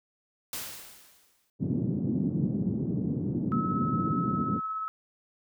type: noise with exponential decay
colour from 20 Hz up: white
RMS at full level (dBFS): -34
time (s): 0.53-1.5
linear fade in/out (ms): 1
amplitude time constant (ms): 210
type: band-pass noise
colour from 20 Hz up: white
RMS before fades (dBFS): -29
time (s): 1.59-4.61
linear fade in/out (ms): 50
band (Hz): 120 to 260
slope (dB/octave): 24
type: tone with tremolo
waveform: sine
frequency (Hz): 1294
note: E6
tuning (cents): -32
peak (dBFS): -29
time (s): 3.52-4.88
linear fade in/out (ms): 0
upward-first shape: triangle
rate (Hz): 17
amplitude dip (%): 30
effects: none